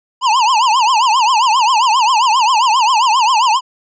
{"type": "tone with vibrato", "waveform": "square", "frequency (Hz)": 950, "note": "A#5", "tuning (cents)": 33, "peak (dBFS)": -10, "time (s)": [0.21, 3.61], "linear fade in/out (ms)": 50, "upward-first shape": "triangle", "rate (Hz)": 7.5, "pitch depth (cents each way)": 240, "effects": ["resampled to 16000 Hz"]}